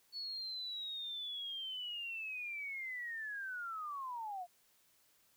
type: linear sweep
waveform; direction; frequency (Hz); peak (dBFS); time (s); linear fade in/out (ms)
sine; down; 4435 to 686; -40; 0.12-4.47; 50
effects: white hiss -71 dBFS RMS until 5.36 s